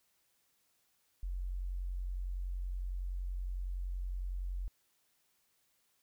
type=tone; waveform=sine; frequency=45.37 Hz; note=F#1; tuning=33 cents flat; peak=-35 dBFS; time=1.23-4.68 s; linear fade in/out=0 ms; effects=white hiss -75 dBFS RMS until 6.02 s